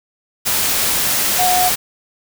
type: tone in noise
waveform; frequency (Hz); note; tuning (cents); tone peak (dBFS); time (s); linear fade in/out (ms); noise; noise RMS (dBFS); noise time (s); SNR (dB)
sine; 728; F#5; -28; -14; 1.38-1.7; 20; white; -17; 0.45-1.76; 0
effects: none